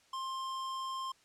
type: tone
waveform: square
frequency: 1056 Hz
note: C6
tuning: 16 cents sharp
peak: -37 dBFS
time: 0.13-1.12 s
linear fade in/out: 5 ms
effects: white hiss -66 dBFS RMS until 1.24 s + low-pass 7000 Hz 12 dB/octave